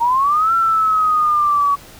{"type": "linear two-way sweep", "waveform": "sine", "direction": "up then down", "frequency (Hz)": [916, 1358, 1126], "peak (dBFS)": -12, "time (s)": [0, 1.76], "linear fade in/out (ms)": 20, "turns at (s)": 0.53, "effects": ["pink hiss -41 dBFS RMS until 1.99 s"]}